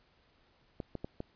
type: clicks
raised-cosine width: 2 ms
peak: -24 dBFS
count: 4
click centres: 0.802 / 0.953 / 1.045 / 1.204 s
effects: pink hiss -68 dBFS RMS until 1.35 s + resampled to 11025 Hz